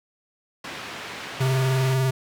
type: band-pass noise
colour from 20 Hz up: white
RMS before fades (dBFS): -36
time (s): 0.64-1.94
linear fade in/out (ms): 5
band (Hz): 100 to 2800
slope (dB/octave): 12
type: tone with vibrato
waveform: square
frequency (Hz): 131.5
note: C3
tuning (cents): +9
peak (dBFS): -20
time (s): 1.4-2.11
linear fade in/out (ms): 10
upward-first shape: triangle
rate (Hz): 20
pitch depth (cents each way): 50
effects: none